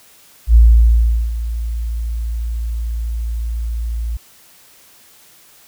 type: tone with ADSR envelope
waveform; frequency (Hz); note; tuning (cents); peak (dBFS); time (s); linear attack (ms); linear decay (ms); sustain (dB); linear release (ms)
sine; 57; A#1; -38; -3; 0.47-4.17; 78; 760; -15; 6
effects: white hiss -47 dBFS RMS until 5.67 s